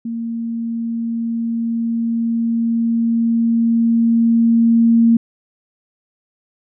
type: tone with level ramp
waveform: sine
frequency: 230.5 Hz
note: A#3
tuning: 19 cents flat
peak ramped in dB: -21 to -8 dBFS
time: 0.05-5.17 s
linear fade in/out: 5 ms
effects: none